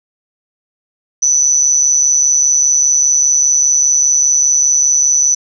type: tone with amplitude modulation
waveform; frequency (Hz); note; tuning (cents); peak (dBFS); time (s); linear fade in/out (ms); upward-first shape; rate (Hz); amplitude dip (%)
sine; 5990; F#8; +20; -5; 1.22-5.35; 10; sine; 145; 75
effects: none